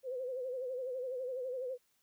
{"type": "tone with vibrato", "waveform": "sine", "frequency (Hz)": 510, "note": "C5", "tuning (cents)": -44, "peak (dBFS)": -36, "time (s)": [0.03, 1.78], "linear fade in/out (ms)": 50, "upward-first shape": "sine", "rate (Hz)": 12, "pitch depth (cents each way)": 76, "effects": ["white hiss -75 dBFS RMS until 2.02 s"]}